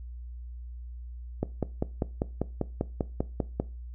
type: click train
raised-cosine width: 2 ms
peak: -13 dBFS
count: 12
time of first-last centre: 1.43-3.6 s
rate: 5.07 Hz
effects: noise-tail reverb RT60 0.3 s tail -19 dB re dry + added 60 Hz sine -38 dBFS peak until 3.94 s